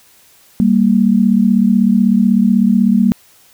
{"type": "tone pair together", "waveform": "sine", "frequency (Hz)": [196, 232.1], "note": ["G3", "A#3"], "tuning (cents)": [0, -7], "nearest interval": "minor third", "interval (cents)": 293, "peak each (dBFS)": -11, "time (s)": [0.6, 3.12], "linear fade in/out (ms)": 0, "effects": ["white hiss -48 dBFS RMS until 3.53 s"]}